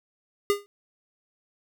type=tone with exponential decay; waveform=square; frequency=406.5 Hz; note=G#4; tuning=37 cents flat; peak=-17 dBFS; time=0.5-0.66 s; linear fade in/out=0 ms; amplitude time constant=33 ms; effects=none